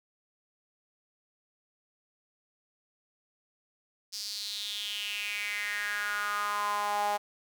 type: tone with high-pass filter sweep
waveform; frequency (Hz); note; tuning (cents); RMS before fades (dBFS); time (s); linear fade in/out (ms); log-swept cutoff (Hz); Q
sawtooth; 206.1; G#3; -13; -33; 4.12-7.18; 20; 5100 to 750; 5.4
effects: none